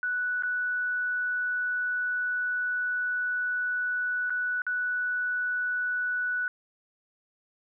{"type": "tone with dropouts", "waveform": "sine", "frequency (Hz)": 1480, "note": "F#6", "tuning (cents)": 0, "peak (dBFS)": -26, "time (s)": [0.03, 6.48], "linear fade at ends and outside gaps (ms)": 1, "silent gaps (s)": [[0.424, 0.434], [4.297, 4.304], [4.619, 4.666]], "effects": []}